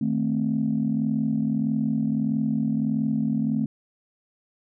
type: chord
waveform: sine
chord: A diminished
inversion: second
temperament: equal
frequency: 155.56 / 220 / 261.6 Hz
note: Eb3 / A3 / C4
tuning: 0 / 0 / 0 cents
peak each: -28 / -23 / -26 dBFS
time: 0.01-3.66 s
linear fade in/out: 5 ms
effects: tanh soft clip ceiling -13 dBFS